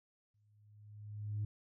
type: tone with exponential growth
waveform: sine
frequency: 104.8 Hz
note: G#2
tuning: 16 cents sharp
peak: -32 dBFS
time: 0.34-1.45 s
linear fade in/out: 5 ms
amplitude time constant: 240 ms
effects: tanh soft clip ceiling -31 dBFS